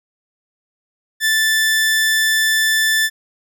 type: tone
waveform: sawtooth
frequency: 1760 Hz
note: A6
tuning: in tune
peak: -10 dBFS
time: 1.2-3.1 s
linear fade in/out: 50 ms
effects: none